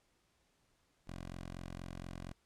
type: tone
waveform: 10% pulse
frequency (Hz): 44.24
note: F1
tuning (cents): +23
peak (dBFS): -36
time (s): 1.07-2.33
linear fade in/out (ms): 10
effects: pink hiss -75 dBFS RMS until 2.45 s + low-pass 10000 Hz 12 dB/octave